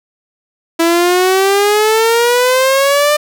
sawtooth exponential sweep, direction up, 329.6 to 601 Hz, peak -5 dBFS, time 0.79-3.17 s, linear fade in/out 10 ms, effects none

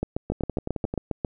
two click trains, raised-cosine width 2 ms, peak -15 / -12 dBFS, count 8 / 10, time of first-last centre 0.32-0.939 / 0.03-1.248 s, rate 11.3 / 7.39 Hz, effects none

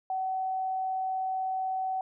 sine tone, 756 Hz, F#5, 37 cents sharp, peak -28 dBFS, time 0.1-2.01 s, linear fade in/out 2 ms, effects none

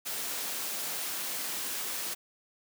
white high-pass noise, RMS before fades -35 dBFS, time 0.05-2.15 s, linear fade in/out 20 ms, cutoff 200 Hz, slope 12 dB/octave, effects none

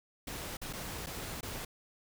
pink noise with dropouts, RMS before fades -41 dBFS, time 0.27-1.65 s, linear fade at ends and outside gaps 5 ms, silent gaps 0.57-0.615 / 0.729-0.733 / 1.062-1.068 / 1.409-1.429 s, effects none

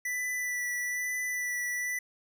square tone with vibrato, 1975.5 Hz, B6, in tune, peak -31 dBFS, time 0.05-1.99 s, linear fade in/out 5 ms, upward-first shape sine, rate 1.1 Hz, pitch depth 16 cents each way, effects none

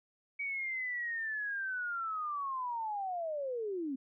sine linear sweep, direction down, 2270 to 254.7 Hz, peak -34 dBFS, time 0.39-3.96 s, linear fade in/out 10 ms, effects none

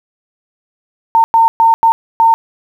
sine tone bursts at uneven times, 909 Hz, A#5, 44 cents flat, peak -5 dBFS, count 5, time 1.15-1.24 / 1.34-1.48 / 1.6-1.74 / 1.83-1.92 / 2.2-2.34 s, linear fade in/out 0 ms, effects 7-bit

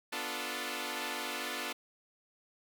5% pulse chord, B half-diminished seventh, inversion none, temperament equal, 246.9 / 293.7 / 349.2 / 440 Hz, B3 / D4 / F4 / A4, 0 / 0 / 0 / 0 cents, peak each -30 dBFS, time 0.12-1.73 s, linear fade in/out 10 ms, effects none

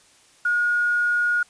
sine tone with quantisation, 1440 Hz, F#6, 47 cents flat, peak -18 dBFS, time 0.45-1.43 s, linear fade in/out 5 ms, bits 7, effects white hiss -55 dBFS RMS until 1.49 s + resampled to 22050 Hz

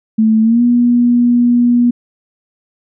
sine tone with pitch glide, 220 to 241.3 Hz, A3 to B3, 0 to -40 cents, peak -7 dBFS, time 0.18-1.91 s, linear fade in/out 10 ms, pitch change +160 cents, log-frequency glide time 0.42-0.62 s, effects none

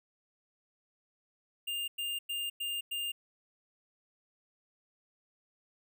square tone bursts, 2806 Hz, F7, 8 cents sharp, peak -34 dBFS, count 5, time 1.67-3.12 s, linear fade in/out 10 ms, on 210 ms, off 100 ms, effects none

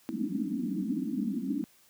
white band-pass noise, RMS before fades -32 dBFS, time 0.09-1.64 s, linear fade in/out 0 ms, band 180 to 310 Hz, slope 96 dB/octave, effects white hiss -62 dBFS RMS until 1.89 s + high-pass 60 Hz 12 dB/octave

